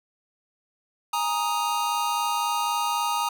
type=chord; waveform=square; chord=Ab suspended second; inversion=none; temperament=just; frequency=830.6 / 934.4 / 1245.9 Hz; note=Ab5 / Bb5 / Eb6; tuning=0 / +4 / +2 cents; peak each=-31 / -27 / -29 dBFS; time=1.13-3.29 s; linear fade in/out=5 ms; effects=none